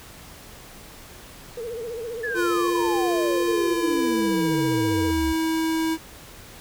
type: tone with vibrato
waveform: sine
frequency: 464.3 Hz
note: A#4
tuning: 7 cents flat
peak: -29 dBFS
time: 1.57-5.11 s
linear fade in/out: 5 ms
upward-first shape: sine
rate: 15 Hz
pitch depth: 90 cents each way
type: exponential sweep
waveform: sine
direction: down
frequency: 1760 to 66 Hz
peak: -26 dBFS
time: 2.23-5.33 s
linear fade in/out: 10 ms
type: tone with pitch glide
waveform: square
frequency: 347.5 to 322.4 Hz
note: F4 to E4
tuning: -9 to -38 cents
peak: -22 dBFS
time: 2.34-5.98 s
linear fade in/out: 50 ms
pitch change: -129 cents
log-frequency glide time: 3.47-4.51 s
effects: pink hiss -44 dBFS RMS until 6.6 s